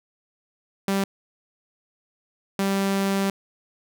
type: tone bursts at uneven times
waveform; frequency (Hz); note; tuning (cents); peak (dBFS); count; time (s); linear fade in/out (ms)
sawtooth; 195.9; G3; -1; -17; 2; 0.88-1.04 / 2.59-3.3; 2
effects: none